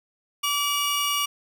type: tone pair together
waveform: sawtooth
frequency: 1154 / 2870 Hz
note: D6 / F7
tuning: -31 / +47 cents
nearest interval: octave + major third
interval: 1578 cents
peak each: -22 dBFS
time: 0.43-1.26 s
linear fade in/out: 10 ms
effects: none